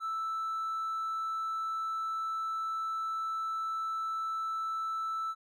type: tone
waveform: triangle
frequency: 1319 Hz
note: E6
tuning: 1 cent sharp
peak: -29 dBFS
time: 0-5.35 s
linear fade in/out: 50 ms
effects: tanh soft clip ceiling -27 dBFS

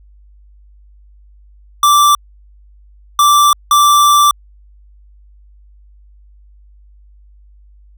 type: tone bursts at uneven times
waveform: square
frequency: 1171 Hz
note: D6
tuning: 5 cents flat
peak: -7 dBFS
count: 3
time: 1.83-2.15 / 3.19-3.53 / 3.71-4.31 s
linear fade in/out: 2 ms
effects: added 50 Hz sine -41 dBFS peak until 7.97 s

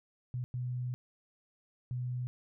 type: tone bursts at uneven times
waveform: sine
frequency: 124.5 Hz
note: B2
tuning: 14 cents sharp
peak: -33 dBFS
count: 3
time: 0.34-0.44 / 0.54-0.94 / 1.91-2.27 s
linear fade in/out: 0 ms
effects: none

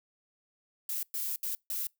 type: noise bursts at uneven times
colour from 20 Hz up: violet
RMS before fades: -34 dBFS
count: 4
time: 0.89-1.03 / 1.14-1.36 / 1.43-1.55 / 1.7-1.87 s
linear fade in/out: 2 ms
effects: noise-tail reverb RT60 0.2 s tail -26 dB re dry

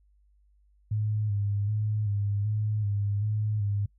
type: tone with vibrato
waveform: sine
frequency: 104.1 Hz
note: G#2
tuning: 5 cents sharp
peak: -25 dBFS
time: 0.91-3.86 s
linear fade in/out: 5 ms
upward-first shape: square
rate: 1.3 Hz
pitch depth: 41 cents each way
effects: noise-tail reverb RT60 0.1 s tail -22 dB re dry + added 50 Hz sine -60 dBFS peak until 3.98 s

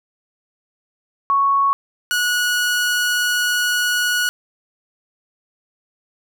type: tone pair in turn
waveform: sine / sawtooth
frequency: 1108.7 / 1461.2 Hz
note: C#6 / F#6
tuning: 0 / -22 cents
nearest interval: perfect fourth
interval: 478 cents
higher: second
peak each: -13 dBFS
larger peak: neither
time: 1.3-1.73 / 2.11-4.29 s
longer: second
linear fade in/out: 0 ms
effects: none

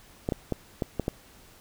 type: clicks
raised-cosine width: 2 ms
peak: -13 dBFS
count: 6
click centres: 0.289 / 0.322 / 0.523 / 0.822 / 0.997 / 1.081 s
effects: pink hiss -54 dBFS RMS until 1.6 s

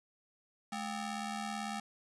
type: ring-modulated tone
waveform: sawtooth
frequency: 504 Hz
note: B4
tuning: 35 cents sharp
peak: -30 dBFS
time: 0.72-1.8 s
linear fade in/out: 5 ms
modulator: 291 Hz
effects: resampled to 24000 Hz

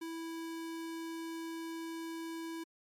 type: tone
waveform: square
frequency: 328.9 Hz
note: E4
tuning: 4 cents flat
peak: -40 dBFS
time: 0.01-2.64 s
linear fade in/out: 10 ms
effects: MP3 64 kbps

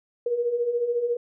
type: beating tone pair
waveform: sine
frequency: 466.2 / 480.2 Hz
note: A#4 / B4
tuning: 0 / -49 cents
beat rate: 14 Hz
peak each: -30 / -23 dBFS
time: 0.26-1.17 s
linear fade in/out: 5 ms
effects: none

